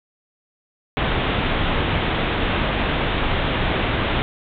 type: low-pass noise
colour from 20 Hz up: pink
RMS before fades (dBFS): -21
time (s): 0.97-4.22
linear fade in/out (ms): 0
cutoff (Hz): 3700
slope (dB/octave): 96
effects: none